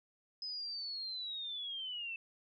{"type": "linear sweep", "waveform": "sine", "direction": "down", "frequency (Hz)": [5080, 2637], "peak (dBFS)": -39, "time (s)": [0.42, 2.16], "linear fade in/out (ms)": 2, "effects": []}